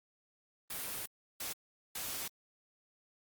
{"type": "noise bursts at uneven times", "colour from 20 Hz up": "white", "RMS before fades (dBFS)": -40, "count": 3, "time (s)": [[0.7, 1.06], [1.4, 1.53], [1.95, 2.28]], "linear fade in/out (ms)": 5, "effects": ["Opus 32 kbps"]}